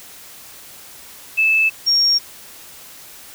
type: tone pair in turn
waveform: sine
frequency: 2623 / 5558 Hz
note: E7 / F8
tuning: -9 / -9 cents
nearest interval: octave + minor second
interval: 1300 cents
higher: second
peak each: -12 dBFS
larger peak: neither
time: 1.37-1.7 / 1.86-2.19 s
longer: neither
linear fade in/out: 20 ms
effects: white hiss -40 dBFS RMS until 3.34 s